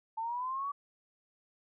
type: linear sweep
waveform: sine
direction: up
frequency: 880 to 1149 Hz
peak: -33 dBFS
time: 0.17-0.72 s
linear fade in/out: 10 ms
effects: none